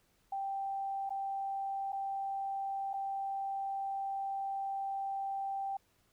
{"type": "tone with dropouts", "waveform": "sine", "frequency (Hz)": 784, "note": "G5", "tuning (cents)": 0, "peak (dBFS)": -34, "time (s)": [0.32, 5.77], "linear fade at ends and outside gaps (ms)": 5, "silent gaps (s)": [[1.094, 1.104], [1.922, 1.928], [2.933, 2.938]], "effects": ["pink hiss -72 dBFS RMS until 6.12 s"]}